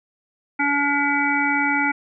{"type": "harmonic tone", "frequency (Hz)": 285.1, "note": "C#4", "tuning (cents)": 49, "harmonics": [1, 3, 5, 7, 8], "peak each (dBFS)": [-24, -24, -24, -24, -24], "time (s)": [0.59, 1.92], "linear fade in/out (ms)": 10, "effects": []}